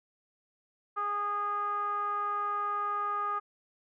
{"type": "tone with low-pass filter", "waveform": "10% pulse", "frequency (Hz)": 410.8, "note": "G#4", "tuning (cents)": -19, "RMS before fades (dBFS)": -32, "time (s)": [0.96, 3.4], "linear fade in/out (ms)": 20, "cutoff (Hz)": 1200, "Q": 7.5, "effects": []}